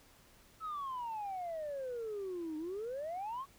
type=exponential two-way sweep; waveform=sine; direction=down then up; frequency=1319 to 303 to 1131 Hz; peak=-36 dBFS; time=0.6-3.46 s; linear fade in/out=50 ms; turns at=2.57 s; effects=tanh soft clip ceiling -35 dBFS + pink hiss -63 dBFS RMS until 3.58 s